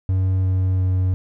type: tone with pitch steps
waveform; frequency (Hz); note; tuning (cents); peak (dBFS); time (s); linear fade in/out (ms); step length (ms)
triangle; 94 / 93.35 / 92.71; F#2 / F#2 / F#2; +28 / +16 / +4; -14; 0.09-1.14; 0; 350
effects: none